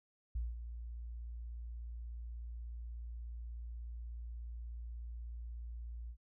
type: tone with ADSR envelope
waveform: sine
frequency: 58.27 Hz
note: A#1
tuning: in tune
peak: -32 dBFS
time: 0.35-6.17 s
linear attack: 7 ms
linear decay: 190 ms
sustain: -10 dB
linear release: 74 ms
effects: tanh soft clip ceiling -31 dBFS